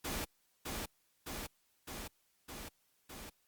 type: noise with echo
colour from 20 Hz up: pink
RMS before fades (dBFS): -39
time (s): 0.04-0.25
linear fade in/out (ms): 10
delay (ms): 610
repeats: 5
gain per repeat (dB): -2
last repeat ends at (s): 3.3
effects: white hiss -75 dBFS RMS until 3.47 s + Opus 48 kbps